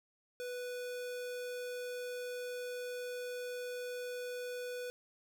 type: tone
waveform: square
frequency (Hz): 493.9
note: B4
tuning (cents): 0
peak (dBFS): -40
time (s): 0.4-4.9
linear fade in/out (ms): 0
effects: none